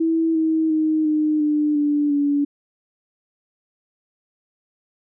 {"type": "tone with pitch steps", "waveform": "sine", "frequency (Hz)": [326, 319.1, 312.4, 305.8, 299.3, 293, 286.8], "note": ["E4", "D#4", "D#4", "D#4", "D4", "D4", "D4"], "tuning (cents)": [-19, 44, 7, -30, 33, -4, -41], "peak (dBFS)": -16, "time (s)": [0, 2.45], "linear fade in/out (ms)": 10, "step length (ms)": 350, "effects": []}